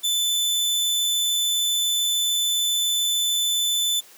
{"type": "tone", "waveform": "sawtooth", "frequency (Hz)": 3513, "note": "A7", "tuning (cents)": -3, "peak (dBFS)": -17, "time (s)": [0.03, 4.01], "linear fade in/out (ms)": 20, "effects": ["white hiss -49 dBFS RMS until 4.17 s", "high-pass 200 Hz 12 dB/octave"]}